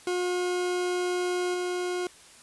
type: tone with level steps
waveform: 40% pulse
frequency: 359 Hz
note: F4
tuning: 48 cents sharp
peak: -25 / -27 dBFS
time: 0.07-2.07 s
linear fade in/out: 2 ms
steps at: 1.54 s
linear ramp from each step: 2 ms
effects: white hiss -52 dBFS RMS until 2.42 s + resampled to 24000 Hz